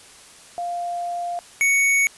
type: tone pair in turn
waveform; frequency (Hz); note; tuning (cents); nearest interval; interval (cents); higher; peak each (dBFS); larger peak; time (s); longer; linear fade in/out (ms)
sine / square; 698.5 / 2226; F5 / C#7; 0 / +7; octave + minor sixth; 2007; second; -24 / -16; second; 0.58-1.39 / 1.61-2.07; first; 0
effects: white hiss -46 dBFS RMS until 2.17 s + resampled to 24000 Hz